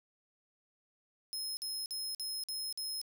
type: tone bursts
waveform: sawtooth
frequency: 5150 Hz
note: E8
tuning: 41 cents flat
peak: -34 dBFS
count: 6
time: 1.33-3.015 s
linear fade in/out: 0 ms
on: 240 ms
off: 49 ms
effects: none